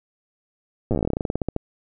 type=slowing click train; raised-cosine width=2 ms; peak=-10 dBFS; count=22; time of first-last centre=0.91-1.564 s; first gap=8 ms; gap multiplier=1.12; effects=none

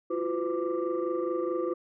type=tone cluster; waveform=sine; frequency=338 / 362.7 / 505 / 1177 Hz; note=E4 / F#4 / B4 / D6; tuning=+43 / -34 / +39 / +3 cents; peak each=-31 / -31 / -31 / -38 dBFS; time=0.1-1.74 s; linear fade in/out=10 ms; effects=tanh soft clip ceiling -20 dBFS

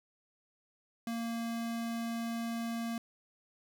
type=tone; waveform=square; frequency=231.1 Hz; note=A#3; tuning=15 cents flat; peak=-35 dBFS; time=1.07-2.98 s; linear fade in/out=2 ms; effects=none

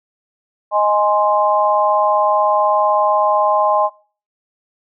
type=chord; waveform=sine; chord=Ab major; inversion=second; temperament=equal; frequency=622.3 / 830.6 / 1046.5 Hz; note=Eb5 / Ab5 / C6; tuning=0 / 0 / 0 cents; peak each=-16 dBFS; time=0.71-3.9 s; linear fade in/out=50 ms; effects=noise-tail reverb RT60 0.4 s tail -22 dB re dry

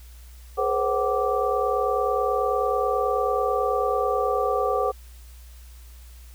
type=tone cluster; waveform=sine; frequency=421.7 / 490.9 / 531 / 753 / 1169 Hz; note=G#4 / B4 / C5 / F#5 / D6; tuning=+26 / -10 / +25 / +30 / -8 cents; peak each=-27 dBFS; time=0.57-4.92 s; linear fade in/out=20 ms; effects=added 60 Hz sine -42 dBFS peak until 6.34 s + white hiss -54 dBFS RMS until 6.34 s

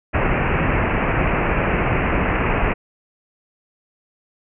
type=low-pass noise; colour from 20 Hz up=pink; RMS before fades=-19 dBFS; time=0.13-2.74 s; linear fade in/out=20 ms; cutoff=2700 Hz; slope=96 dB/octave; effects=none

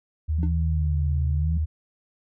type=tone; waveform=sine; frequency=77.78 Hz; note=D#2; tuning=in tune; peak=-21 dBFS; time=0.28-1.66 s; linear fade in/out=20 ms
type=linear two-way sweep; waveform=sine; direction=down then up; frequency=171.9 to 130.81 to 169.9 Hz; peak=-27 dBFS; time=0.38-1.58 s; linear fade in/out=10 ms; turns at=1.27 s
type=tone with exponential decay; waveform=triangle; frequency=299.2 Hz; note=D4; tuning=32 cents sharp; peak=-24 dBFS; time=0.43-0.54 s; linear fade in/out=0 ms; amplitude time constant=23 ms
effects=none

